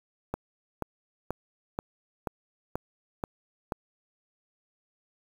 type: click train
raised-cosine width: 1 ms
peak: -16 dBFS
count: 8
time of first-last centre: 0.34-3.722 s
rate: 2.07 Hz
effects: 7-bit